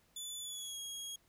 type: tone with pitch glide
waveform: 20% pulse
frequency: 3477 to 3293 Hz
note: A7 to G#7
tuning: -21 to -15 cents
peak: -36 dBFS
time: 0.16-1.16 s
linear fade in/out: 5 ms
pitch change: -94 cents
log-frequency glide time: 0.41-0.78 s
effects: pink hiss -71 dBFS RMS until 1.28 s